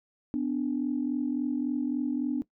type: tone pair together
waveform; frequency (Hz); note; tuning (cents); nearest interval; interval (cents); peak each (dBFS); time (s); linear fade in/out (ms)
sine; 250.1 / 293.7; B3 / D4; +22 / 0; minor third; 278; -29 / -28; 0.34-2.42; 0
effects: noise-tail reverb RT60 0.1 s tail -19 dB re dry + tanh soft clip ceiling -18 dBFS